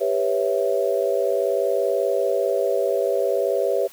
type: chord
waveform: sine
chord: C# half-diminished seventh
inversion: second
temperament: equal with one note detuned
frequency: 395.9 / 493.9 / 554.4 / 659.3 Hz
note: G4 / B4 / C#5 / E5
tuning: +17 / 0 / 0 / 0 cents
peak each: -24 / -24 / -23 / -26 dBFS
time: 0-3.88 s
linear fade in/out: 20 ms
effects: white hiss -47 dBFS RMS until 3.92 s